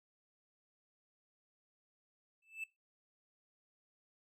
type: tone with exponential growth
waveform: triangle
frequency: 2637 Hz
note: E7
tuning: in tune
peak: -35 dBFS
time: 2.42-2.64 s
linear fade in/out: 5 ms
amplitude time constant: 46 ms
effects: noise-tail reverb RT60 0.2 s tail -19 dB re dry